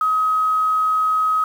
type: tone with quantisation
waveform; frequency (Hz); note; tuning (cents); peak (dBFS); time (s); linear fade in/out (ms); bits
sine; 1268; D#6; +32; -15; 0.01-1.44; 2; 7
effects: none